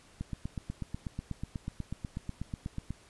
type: click train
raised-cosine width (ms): 5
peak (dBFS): -23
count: 23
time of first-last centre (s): 0.21-2.906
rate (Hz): 8.16
effects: pink hiss -59 dBFS RMS until 3.09 s + resampled to 24000 Hz